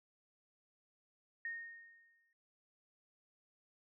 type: tone with exponential decay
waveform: sine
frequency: 1849 Hz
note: A#6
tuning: 15 cents flat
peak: -38 dBFS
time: 1.45-2.33 s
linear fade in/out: 2 ms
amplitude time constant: 190 ms
effects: noise-tail reverb RT60 0.2 s tail -24 dB re dry